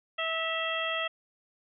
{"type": "harmonic tone with a mistuned harmonic", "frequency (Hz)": 650, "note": "E5", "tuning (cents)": -24, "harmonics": [1, 2, 3, 4, 5], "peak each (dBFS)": [-35, -35, -35, -35, -35], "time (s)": [0.18, 1.08], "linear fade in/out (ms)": 10, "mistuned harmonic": 4, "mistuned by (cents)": 53, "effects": []}